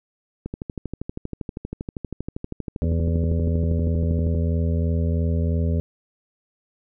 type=click train; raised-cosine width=3 ms; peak=-16 dBFS; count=50; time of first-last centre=0.46-4.349 s; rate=12.6 Hz
type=harmonic tone; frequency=83 Hz; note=E2; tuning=12 cents sharp; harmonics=1 / 2 / 3 / 5 / 6 / 7; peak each=-20 / -26 / -30 / -34 / -36 / -37 dBFS; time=2.82-5.8 s; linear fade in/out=0 ms
effects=none